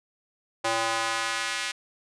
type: tone with high-pass filter sweep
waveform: square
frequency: 113.6 Hz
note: A#2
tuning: 44 cents flat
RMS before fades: -28 dBFS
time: 0.64-1.72 s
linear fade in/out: 10 ms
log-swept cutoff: 650 to 2100 Hz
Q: 1.1
effects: resampled to 22050 Hz